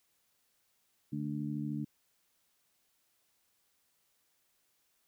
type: harmonic tone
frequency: 73.42 Hz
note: D2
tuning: in tune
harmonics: 2 / 3 / 4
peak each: -38 / -38 / -39 dBFS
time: 1.12-1.85 s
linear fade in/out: 10 ms
effects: white hiss -75 dBFS RMS until 5.07 s